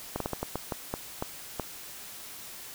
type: slowing click train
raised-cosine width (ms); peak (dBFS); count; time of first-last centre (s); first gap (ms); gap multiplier
1; -16; 10; 0.16-1.597; 43; 1.31
effects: white hiss -44 dBFS RMS until 2.74 s